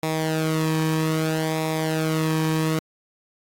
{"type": "tone with flanger", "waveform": "sawtooth", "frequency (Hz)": 158.4, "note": "D#3", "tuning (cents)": 31, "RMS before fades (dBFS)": -23, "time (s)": [0.03, 2.79], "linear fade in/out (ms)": 0, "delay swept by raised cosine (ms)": [0.66, 1.46], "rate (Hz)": 0.62, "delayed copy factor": -0.7, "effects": ["AAC 64 kbps"]}